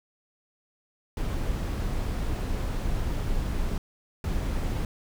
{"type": "noise bursts at uneven times", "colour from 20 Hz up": "brown", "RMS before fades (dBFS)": -28, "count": 2, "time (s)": [[1.17, 3.78], [4.24, 4.85]], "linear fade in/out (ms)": 2, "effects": []}